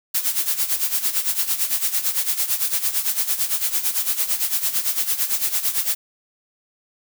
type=noise with tremolo; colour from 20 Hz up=blue; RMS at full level=-19 dBFS; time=0.14-5.95 s; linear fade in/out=10 ms; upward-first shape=sine; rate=8.9 Hz; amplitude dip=75%; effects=none